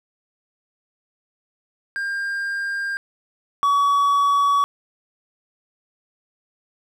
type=tone pair in turn; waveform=triangle; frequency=1601 / 1132.1 Hz; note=G6 / C#6; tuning=+36 / +36 cents; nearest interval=tritone; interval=600 cents; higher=first; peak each=-21 / -13 dBFS; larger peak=second; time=1.96-2.97 / 3.63-4.64 s; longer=neither; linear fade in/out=0 ms; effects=none